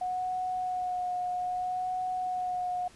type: tone with vibrato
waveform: sine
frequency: 730 Hz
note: F#5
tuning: 24 cents flat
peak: -29 dBFS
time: 0.01-2.88 s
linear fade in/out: 5 ms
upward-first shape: sine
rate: 0.62 Hz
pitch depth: 18 cents each way
effects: pink hiss -56 dBFS RMS until 2.95 s + resampled to 24000 Hz